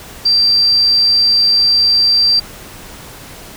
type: tone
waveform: sine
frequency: 4699 Hz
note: D8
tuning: in tune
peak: -8 dBFS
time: 0.25-2.4 s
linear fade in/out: 10 ms
effects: pink hiss -34 dBFS RMS until 3.56 s